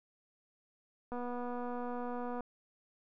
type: click train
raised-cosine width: 1 ms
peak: -28 dBFS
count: 315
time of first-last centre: 1.12-2.407 s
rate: 244 Hz
effects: none